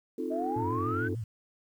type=chord; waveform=sine; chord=F dominant seventh; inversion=second; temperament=equal; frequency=261.6 / 311.1 / 349.2 / 440 Hz; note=C4 / Eb4 / F4 / A4; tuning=0 / 0 / 0 / 0 cents; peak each=-36 dBFS; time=0.18-1.15 s; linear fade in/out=5 ms
type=exponential sweep; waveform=sine; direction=up; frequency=622.3 to 1568 Hz; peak=-31 dBFS; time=0.3-1.09 s; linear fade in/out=20 ms
type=tone with vibrato; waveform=sine; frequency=106.3 Hz; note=G#2; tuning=41 cents sharp; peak=-32 dBFS; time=0.56-1.24 s; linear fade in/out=5 ms; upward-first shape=sine; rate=6.8 Hz; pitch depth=180 cents each way
effects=tanh soft clip ceiling -19 dBFS + 10-bit